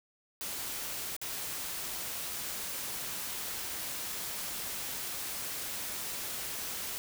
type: noise with dropouts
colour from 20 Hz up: white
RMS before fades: -38 dBFS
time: 0.41-6.98 s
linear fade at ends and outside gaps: 0 ms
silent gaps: 1.165-1.215 s
effects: none